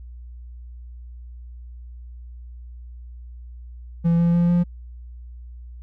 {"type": "tone with pitch steps", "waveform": "triangle", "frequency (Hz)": [168.6, 170.56, 172.54, 174.55], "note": ["E3", "F3", "F3", "F3"], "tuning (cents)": [39, -41, -21, -1], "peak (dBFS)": -13, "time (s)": [4.04, 4.64], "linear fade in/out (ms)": 20, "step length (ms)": 150, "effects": ["added 60 Hz sine -36 dBFS peak until 5.82 s"]}